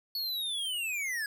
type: linear sweep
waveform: square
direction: down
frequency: 4435 to 1641 Hz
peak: -32 dBFS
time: 0.15-1.26 s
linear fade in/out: 2 ms
effects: none